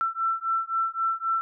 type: beating tone pair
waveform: sine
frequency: 1338 / 1341.8 Hz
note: E6 / E6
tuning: +25 / +30 cents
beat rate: 3.8 Hz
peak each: -27 dBFS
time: 0.01-1.41 s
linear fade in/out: 0 ms
effects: none